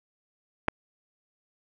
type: clicks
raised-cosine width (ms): 0.5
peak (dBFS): -22 / -7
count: 2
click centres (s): 0.681 / 0.684
effects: none